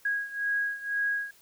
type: beating tone pair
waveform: sine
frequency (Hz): 1647 / 1649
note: G#6 / G#6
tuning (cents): -15 / -13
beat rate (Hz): 2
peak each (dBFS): -29 / -32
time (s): 0.05-1.31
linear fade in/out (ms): 5
effects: white hiss -59 dBFS RMS until 1.41 s